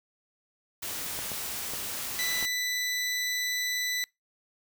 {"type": "noise", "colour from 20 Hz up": "white", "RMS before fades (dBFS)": -35, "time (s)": [0.82, 2.46], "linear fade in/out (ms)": 10}
{"type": "clicks", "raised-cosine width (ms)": 1, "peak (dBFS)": -24, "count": 4, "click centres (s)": [1.19, 1.317, 1.736, 2.427]}
{"type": "tone", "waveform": "20% pulse", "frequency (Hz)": 1987, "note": "B6", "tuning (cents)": 10, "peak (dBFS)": -23, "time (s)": [2.19, 4.04], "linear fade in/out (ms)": 0}
{"effects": ["noise-tail reverb RT60 0.2 s tail -25 dB re dry"]}